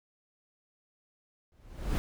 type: noise with exponential growth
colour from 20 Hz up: brown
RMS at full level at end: -25 dBFS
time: 1.52-1.98 s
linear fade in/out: 0 ms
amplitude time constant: 100 ms
effects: none